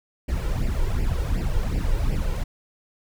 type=noise with flanger; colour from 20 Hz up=brown; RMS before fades=-23 dBFS; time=0.28-2.44 s; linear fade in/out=10 ms; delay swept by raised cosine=0.39 to 2.19 ms; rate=2.7 Hz; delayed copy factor=+0.75; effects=none